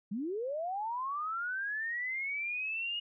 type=linear sweep; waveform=sine; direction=up; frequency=185.2 to 2885 Hz; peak=-33 dBFS; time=0.11-3 s; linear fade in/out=10 ms; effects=none